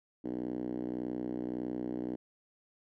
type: tone with band-pass filter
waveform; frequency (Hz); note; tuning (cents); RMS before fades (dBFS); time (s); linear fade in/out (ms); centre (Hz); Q
5% pulse; 61.74; B1; 0; -37; 0.24-2.16; 10; 290; 3.4
effects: none